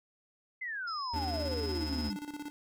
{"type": "exponential sweep", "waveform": "sine", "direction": "down", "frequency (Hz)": [2093, 187.2], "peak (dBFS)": -35, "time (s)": [0.61, 2.17], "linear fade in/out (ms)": 10}
{"type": "tone", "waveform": "sine", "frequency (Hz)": 5100, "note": "D#8", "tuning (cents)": 42, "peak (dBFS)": -39, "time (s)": [0.87, 2.12], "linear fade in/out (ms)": 10}
{"type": "tone with pitch glide", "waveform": "square", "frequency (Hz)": [79.1, 74.23], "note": ["D#2", "D2"], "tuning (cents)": [29, 19], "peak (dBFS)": -36, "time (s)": [1.13, 2.1], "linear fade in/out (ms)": 10, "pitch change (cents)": -110, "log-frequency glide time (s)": [1.73, 1.92]}
{"type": "tone with tremolo", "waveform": "square", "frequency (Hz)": 293.7, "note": "D4", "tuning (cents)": 0, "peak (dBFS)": -38, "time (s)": [1.16, 2.5], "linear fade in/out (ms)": 0, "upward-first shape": "square", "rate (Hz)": 17, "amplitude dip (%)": 70}
{"effects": []}